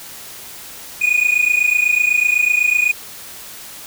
triangle tone pair together, 2449 / 2477 Hz, D#7 / D#7, -28 / -8 cents, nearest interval unison, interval 20 cents, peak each -14 dBFS, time 1.01-2.92 s, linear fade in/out 10 ms, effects white hiss -35 dBFS RMS until 3.86 s

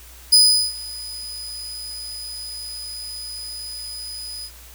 35% pulse tone with ADSR envelope, 4978 Hz, D#8, in tune, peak -7 dBFS, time 0.32-4.51 s, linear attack 12 ms, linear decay 390 ms, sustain -22 dB, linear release 67 ms, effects added 60 Hz sine -44 dBFS peak until 4.74 s + white hiss -45 dBFS RMS until 4.74 s

